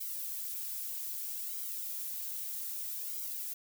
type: noise with flanger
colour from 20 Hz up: violet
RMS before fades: -39 dBFS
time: 0-3.54 s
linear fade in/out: 10 ms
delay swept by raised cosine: 1.1 to 4.2 ms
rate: 0.63 Hz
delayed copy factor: -0.75
effects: none